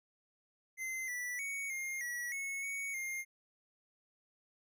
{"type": "tone with pitch steps", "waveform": "square", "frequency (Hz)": [2068, 1965, 2232, 2124, 1932, 2195, 2230, 2119], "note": ["C7", "B6", "C#7", "C7", "B6", "C#7", "C#7", "C7"], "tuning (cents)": [-21, -9, 11, 25, -39, -18, 10, 21], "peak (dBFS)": -38, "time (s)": [0.77, 3.25], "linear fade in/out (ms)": 50, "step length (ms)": 310, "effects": []}